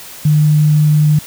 sine tone, 151 Hz, D3, 48 cents sharp, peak -7 dBFS, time 0.25-1.19 s, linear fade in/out 5 ms, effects white hiss -33 dBFS RMS until 1.26 s

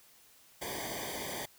pink noise with comb filter, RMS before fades -39 dBFS, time 0.61-1.46 s, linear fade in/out 10 ms, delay 0.74 ms, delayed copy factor -1, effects white hiss -61 dBFS RMS until 1.58 s

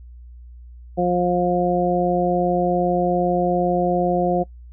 harmonic tone, 177.5 Hz, F3, 28 cents sharp, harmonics 1 / 2 / 3 / 4, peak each -22 / -22 / -22 / -22 dBFS, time 0.97-4.44 s, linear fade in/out 20 ms, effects noise-tail reverb RT60 0.1 s tail -22 dB re dry + added 60 Hz sine -38 dBFS peak until 4.72 s

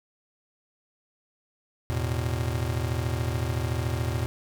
square chord, E suspended fourth, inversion none, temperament just, 82.41 / 109.88 / 123.61 Hz, E2 / A2 / B2, 0 / -2 / +2 cents, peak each -31 dBFS, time 1.9-4.26 s, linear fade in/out 0 ms, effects none

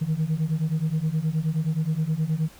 sine beating tone pair, 152.8 / 162.3 Hz, D#3 / E3, -31 / -27 cents, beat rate 9.5 Hz, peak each -24 / -23 dBFS, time 0.01-2.49 s, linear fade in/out 10 ms, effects tanh soft clip ceiling -18 dBFS + pink hiss -50 dBFS RMS until 2.59 s

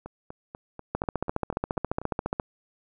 two click trains, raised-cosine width 1 ms, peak -12 / -24 dBFS, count 22 / 9, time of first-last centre 0.95-2.398 / 0.06-2.016 s, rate 14.5 / 4.09 Hz, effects none

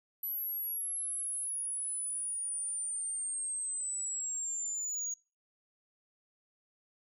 sine linear sweep, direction down, 11840 to 6680 Hz, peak -31 dBFS, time 0.23-5.14 s, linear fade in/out 5 ms, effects noise-tail reverb RT60 0.3 s tail -26 dB re dry + tanh soft clip ceiling -33 dBFS

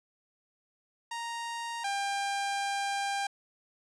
sawtooth tone pair in turn, 932.3 / 797.5 Hz, A#5 / G5, 0 / +30 cents, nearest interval minor third, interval 270 cents, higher first, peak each -31 / -26 dBFS, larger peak second, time 1.11-1.84 / 1.84-3.27 s, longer second, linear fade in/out 5 ms, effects resampled to 22050 Hz

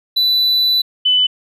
triangle / sine tone pair in turn, 3980 / 3002 Hz, B7 / F#7, +13 / +24 cents, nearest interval perfect fourth, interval 489 cents, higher first, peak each -10 dBFS, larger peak neither, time 0.16-0.82 / 1.05-1.27 s, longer first, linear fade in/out 10 ms, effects resampled to 32000 Hz

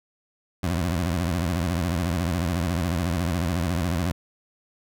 20% pulse tone with vibrato, 86 Hz, F2, 26 cents flat, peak -18 dBFS, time 0.63-4.12 s, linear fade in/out 5 ms, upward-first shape sine, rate 14 Hz, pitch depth 160 cents each way, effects none

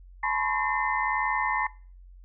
sine tone cluster, 859 / 1002 / 1084 / 1815 / 2056 Hz, A5 / B5 / C#6 / A#6 / C7, -42 / +25 / -39 / -47 / -31 cents, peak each -31 dBFS, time 0.23-1.67 s, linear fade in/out 5 ms, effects noise-tail reverb RT60 0.4 s tail -21 dB re dry + added 45 Hz sine -46 dBFS peak until 2.24 s

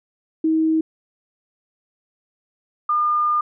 sine tone pair in turn, 318.5 / 1209.5 Hz, D#4 / D#6, +41 / -49 cents, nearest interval octave + major seventh, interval 2310 cents, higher second, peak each -15 / -16 dBFS, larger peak first, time 0.44-0.81 / 2.89-3.41 s, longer second, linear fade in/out 5 ms, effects none

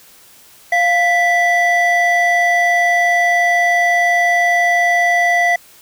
triangle tone pair together, 698.5 / 1975.7 Hz, F5 / B6, 0 / 0 cents, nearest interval octave + tritone, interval 1800 cents, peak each -11 dBFS, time 0.72-5.56 s, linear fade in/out 5 ms, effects tanh soft clip ceiling -5 dBFS + white hiss -45 dBFS RMS until 5.81 s

